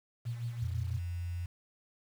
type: tone with tremolo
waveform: sine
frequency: 118.2 Hz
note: A#2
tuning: 24 cents sharp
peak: -32 dBFS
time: 0.25-0.99 s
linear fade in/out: 20 ms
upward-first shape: sine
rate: 6 Hz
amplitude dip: 60%
type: tone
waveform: sine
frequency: 87.31 Hz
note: F2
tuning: in tune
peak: -34 dBFS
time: 0.62-1.46 s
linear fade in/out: 5 ms
effects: 9-bit